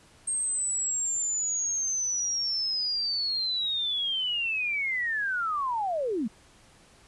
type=linear sweep; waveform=sine; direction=down; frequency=8500 to 196 Hz; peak=-26 dBFS; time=0.27-6.28 s; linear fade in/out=10 ms; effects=pink hiss -57 dBFS RMS until 7.07 s + resampled to 24000 Hz